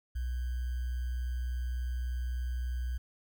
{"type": "tone with sample-and-hold", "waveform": "sine", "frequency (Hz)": 61.74, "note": "B1", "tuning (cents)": 0, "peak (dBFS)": -31, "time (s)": [0.15, 2.98], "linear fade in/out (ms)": 10, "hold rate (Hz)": 1575, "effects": []}